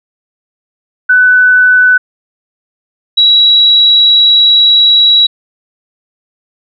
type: tone pair in turn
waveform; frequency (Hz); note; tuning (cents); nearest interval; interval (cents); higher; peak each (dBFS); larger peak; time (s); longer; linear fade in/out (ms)
sine; 1498 / 3890; F#6 / B7; +21 / -27; octave + perfect fourth; 1652; second; -3; neither; 1.09-1.98 / 3.17-5.27; second; 10
effects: none